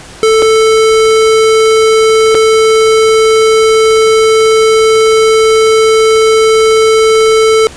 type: tone with dropouts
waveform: square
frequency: 440.9 Hz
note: A4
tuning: 4 cents sharp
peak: -5 dBFS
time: 0.23-7.67 s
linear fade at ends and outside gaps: 0 ms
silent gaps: 0.421-0.425 / 2.346-2.351 s
effects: pink hiss -31 dBFS RMS until 7.76 s + resampled to 22050 Hz